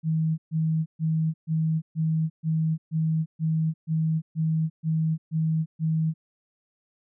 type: tone bursts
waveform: sine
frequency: 159.5 Hz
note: D#3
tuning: 43 cents sharp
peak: -21 dBFS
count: 13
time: 0.03-6.14 s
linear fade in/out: 50 ms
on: 350 ms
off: 130 ms
effects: none